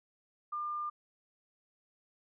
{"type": "tone", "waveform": "sine", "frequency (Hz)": 1200, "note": "D6", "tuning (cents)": 37, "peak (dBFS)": -34, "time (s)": [0.52, 0.9], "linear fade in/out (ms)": 10, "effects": []}